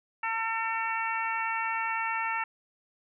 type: harmonic tone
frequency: 451 Hz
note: A4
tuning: 43 cents sharp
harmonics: 2 / 3 / 4 / 5 / 6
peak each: -32 / -34 / -35 / -36 / -37 dBFS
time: 0.23-2.44 s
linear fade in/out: 5 ms
effects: none